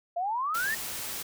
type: exponential sweep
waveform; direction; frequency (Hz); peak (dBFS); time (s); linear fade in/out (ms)
sine; up; 670 to 1871; -27; 0.16-0.75; 10
type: noise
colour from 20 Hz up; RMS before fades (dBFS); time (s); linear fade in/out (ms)
white; -36; 0.54-1.23; 10
effects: none